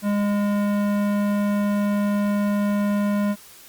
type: tone with tanh clipping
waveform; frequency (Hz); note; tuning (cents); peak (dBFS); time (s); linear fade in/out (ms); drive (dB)
sine; 204.6; G#3; -26; -21; 0.02-3.36; 50; 18
effects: white hiss -46 dBFS RMS until 3.68 s + Opus 48 kbps